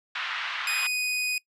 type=band-pass noise; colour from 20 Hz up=pink; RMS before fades=-32 dBFS; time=0.15-0.87 s; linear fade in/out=5 ms; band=1200 to 3400 Hz; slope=24 dB/octave
type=tone; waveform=sawtooth; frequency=2489 Hz; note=D#7; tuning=in tune; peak=-22 dBFS; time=0.67-1.38 s; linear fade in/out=2 ms
effects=noise-tail reverb RT60 0.1 s tail -22 dB re dry + low-pass 12000 Hz 12 dB/octave